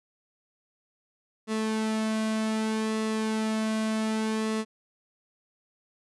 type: tone with flanger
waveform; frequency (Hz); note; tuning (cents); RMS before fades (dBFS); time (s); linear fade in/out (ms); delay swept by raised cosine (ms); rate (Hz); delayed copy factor
sawtooth; 218.9; A3; -9; -28; 1.47-4.65; 50; 1.3 to 2.24; 0.65; -0.5
effects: resampled to 24000 Hz